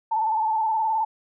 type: tone with vibrato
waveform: sine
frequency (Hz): 880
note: A5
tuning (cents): 0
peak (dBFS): -20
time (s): 0.11-1.05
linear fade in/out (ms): 10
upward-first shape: square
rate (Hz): 19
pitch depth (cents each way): 41
effects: none